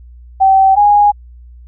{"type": "tone pair in turn", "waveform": "sine", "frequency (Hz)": [771, 824.2], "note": ["G5", "G#5"], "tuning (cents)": [-29, -13], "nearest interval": "minor second", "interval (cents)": 116, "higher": "second", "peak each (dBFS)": -5, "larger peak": "neither", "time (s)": [[0.4, 0.76], [0.76, 1.12]], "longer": "neither", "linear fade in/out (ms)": 20, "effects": ["added 60 Hz sine -34 dBFS peak until 1.67 s"]}